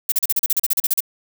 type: noise bursts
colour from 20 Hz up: violet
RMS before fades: -17 dBFS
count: 14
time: 0.09-1.005 s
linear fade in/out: 5 ms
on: 31 ms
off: 37 ms
effects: none